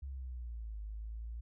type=exponential two-way sweep; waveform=sine; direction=down then up; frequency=69.3 to 51.91 to 57.9 Hz; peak=-40 dBFS; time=0.02-1.41 s; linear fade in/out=10 ms; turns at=0.81 s; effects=none